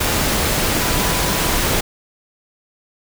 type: tone in noise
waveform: sine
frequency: 987.8 Hz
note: B5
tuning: in tune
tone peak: -29 dBFS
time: 0.8-1.59 s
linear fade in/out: 10 ms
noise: pink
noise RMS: -18 dBFS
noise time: 0-1.81 s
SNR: -14 dB
effects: none